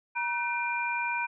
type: tone cluster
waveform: sine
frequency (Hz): 953 / 1523 / 2392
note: A#5 / F#6 / D7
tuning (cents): +38 / +50 / +31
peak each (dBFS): -31 / -35 / -31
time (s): 0.15-1.27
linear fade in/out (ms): 20
effects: none